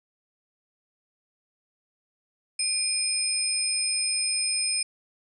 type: tone cluster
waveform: sine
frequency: 2425 / 5120 / 8780 Hz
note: D#7 / D#8 / C#9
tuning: -45 / +49 / -18 cents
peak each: -33 / -27 / -27 dBFS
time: 2.59-4.83 s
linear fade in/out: 5 ms
effects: none